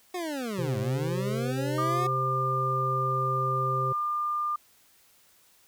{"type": "linear two-way sweep", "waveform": "25% pulse", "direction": "down then up", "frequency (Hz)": [370, 101.8, 370], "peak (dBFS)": -27, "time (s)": [0.14, 2.07], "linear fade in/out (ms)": 5, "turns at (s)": 0.78}
{"type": "harmonic tone", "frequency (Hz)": 130.81, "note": "C3", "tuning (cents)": 0, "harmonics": [1, 3, 4], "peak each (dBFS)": [-30, -35, -36], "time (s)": [0.58, 3.93], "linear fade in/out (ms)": 10}
{"type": "tone", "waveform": "sine", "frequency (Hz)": 1200, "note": "D6", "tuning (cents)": 37, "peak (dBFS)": -26, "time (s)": [1.78, 4.56], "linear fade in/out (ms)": 5}
{"effects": ["white hiss -61 dBFS RMS until 5.67 s"]}